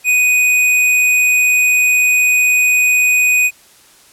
square tone, 2489 Hz, D#7, in tune, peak -10 dBFS, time 0.04-3.51 s, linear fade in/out 50 ms, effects white hiss -46 dBFS RMS until 4.12 s + low-pass 12000 Hz 12 dB/octave

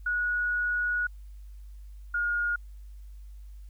sine tone pair in turn, 1458 / 1428 Hz, F#6 / F6, -26 / +38 cents, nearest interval unison, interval 36 cents, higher first, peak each -25 dBFS, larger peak neither, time 0.06-1.07 / 2.14-2.56 s, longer first, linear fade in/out 5 ms, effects added 50 Hz sine -42 dBFS peak until 3.69 s + white hiss -69 dBFS RMS until 3.69 s

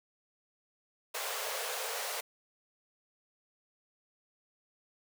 pink high-pass noise, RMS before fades -37 dBFS, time 1.14-2.21 s, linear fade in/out 10 ms, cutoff 430 Hz, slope 96 dB/octave, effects none

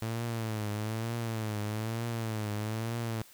sawtooth tone with vibrato, 110.7 Hz, A2, 11 cents sharp, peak -28 dBFS, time 0.02-3.22 s, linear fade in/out 0 ms, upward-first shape triangle, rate 1.1 Hz, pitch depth 110 cents each way, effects white hiss -56 dBFS RMS until 3.33 s

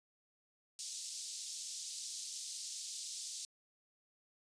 white band-pass noise, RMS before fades -45 dBFS, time 0.79-3.45 s, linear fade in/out 0 ms, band 4100 to 8200 Hz, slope 24 dB/octave, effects resampled to 22050 Hz

